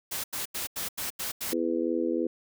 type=noise bursts; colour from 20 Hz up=white; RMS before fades=-33 dBFS; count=7; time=0.11-1.536 s; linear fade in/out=10 ms; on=130 ms; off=86 ms
type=harmonic tone; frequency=83.1 Hz; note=E2; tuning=15 cents sharp; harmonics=3 / 4 / 5 / 6; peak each=-32 / -28 / -33 / -32 dBFS; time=1.52-2.27 s; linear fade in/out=5 ms
effects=none